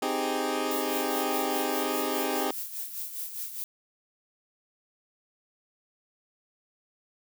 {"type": "chord", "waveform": "20% pulse", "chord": "Ab major seventh", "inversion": "first", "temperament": "equal", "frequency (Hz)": [261.6, 311.1, 392, 415.3], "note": ["C4", "Eb4", "G4", "Ab4"], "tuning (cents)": [0, 0, 0, 0], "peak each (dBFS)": -28, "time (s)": [0.02, 2.51], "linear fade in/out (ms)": 5}
{"type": "noise with tremolo", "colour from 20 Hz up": "violet", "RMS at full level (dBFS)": -34, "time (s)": [0.71, 3.64], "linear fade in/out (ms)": 0, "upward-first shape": "sine", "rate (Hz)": 4.9, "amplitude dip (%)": 60}
{"effects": []}